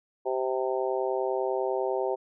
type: harmonic tone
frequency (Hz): 130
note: C3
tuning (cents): -11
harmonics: 3 / 4 / 5 / 6 / 7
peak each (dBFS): -29 / -31 / -33 / -35 / -36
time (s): 0.25-2.16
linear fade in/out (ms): 20
effects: none